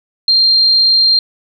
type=tone; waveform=sine; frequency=4186 Hz; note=C8; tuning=in tune; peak=-7 dBFS; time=0.28-1.19 s; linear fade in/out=2 ms; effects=none